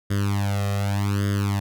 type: tone with flanger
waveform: sawtooth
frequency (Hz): 100.3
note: G2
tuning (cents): +40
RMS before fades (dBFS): -23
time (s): 0.1-1.6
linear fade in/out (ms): 10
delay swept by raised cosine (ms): 0.6 to 1.6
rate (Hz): 0.85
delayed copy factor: +1
effects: none